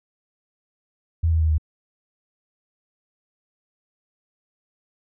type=tone with pitch steps; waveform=sine; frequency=82.41 / 80.76 / 79.14 / 77.56 Hz; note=E2 / E2 / D#2 / D#2; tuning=0 / -35 / +30 / -5 cents; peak=-16 dBFS; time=1.23-1.582 s; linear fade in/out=10 ms; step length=88 ms; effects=none